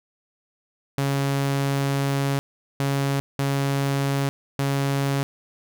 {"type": "tone bursts at uneven times", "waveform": "sawtooth", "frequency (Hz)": 138.7, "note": "C#3", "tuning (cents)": 1, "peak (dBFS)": -17, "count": 4, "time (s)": [[0.98, 2.39], [2.8, 3.2], [3.39, 4.29], [4.59, 5.23]], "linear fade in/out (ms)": 0, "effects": []}